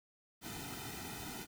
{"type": "noise with comb filter", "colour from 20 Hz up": "pink", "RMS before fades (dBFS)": -45, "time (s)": [0.41, 1.47], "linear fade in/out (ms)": 50, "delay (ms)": 1.8, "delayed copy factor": -0.95, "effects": []}